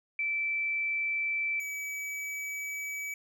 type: tone pair in turn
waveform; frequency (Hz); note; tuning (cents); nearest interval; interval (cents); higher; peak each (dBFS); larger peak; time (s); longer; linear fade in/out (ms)
sine / square; 2326 / 2286; D7 / D7; -17 / -47; unison; 30; first; -28 / -35; first; 0.19-1.6 / 1.6-3.14; second; 2
effects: none